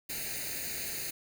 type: noise with comb filter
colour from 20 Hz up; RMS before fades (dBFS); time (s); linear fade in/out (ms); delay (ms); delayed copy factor
white; -37; 0.09-1.11; 10; 0.45; +0.8
effects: none